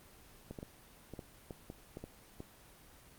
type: clicks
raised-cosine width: 2 ms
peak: -30 dBFS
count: 10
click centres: 0.51 / 0.588 / 0.629 / 1.137 / 1.192 / 1.508 / 1.701 / 1.971 / 2.04 / 2.404 s
effects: pink hiss -59 dBFS RMS until 3.18 s + Opus 24 kbps